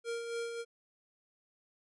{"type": "tone with tremolo", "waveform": "square", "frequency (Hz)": 466.2, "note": "A#4", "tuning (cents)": 0, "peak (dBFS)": -35, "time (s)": [0.04, 0.65], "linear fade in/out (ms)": 50, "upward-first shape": "sine", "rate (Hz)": 3.6, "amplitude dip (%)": 45, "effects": ["resampled to 24000 Hz"]}